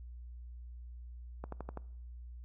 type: click train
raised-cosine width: 1 ms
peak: -27 dBFS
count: 5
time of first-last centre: 1.44-1.773 s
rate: 12 Hz
effects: noise-tail reverb RT60 0.7 s tail -22 dB re dry + added 60 Hz sine -45 dBFS peak until 2.44 s